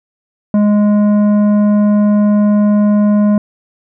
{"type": "tone with tanh clipping", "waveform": "triangle", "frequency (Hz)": 207.7, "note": "G#3", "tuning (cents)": 0, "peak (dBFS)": -9, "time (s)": [0.54, 3.38], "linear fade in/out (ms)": 2, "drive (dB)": 14, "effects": []}